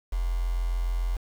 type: tone with quantisation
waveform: sine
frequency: 43.52 Hz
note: F1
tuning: 5 cents flat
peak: -24 dBFS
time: 0.12-1.17 s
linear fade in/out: 10 ms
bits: 7
effects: none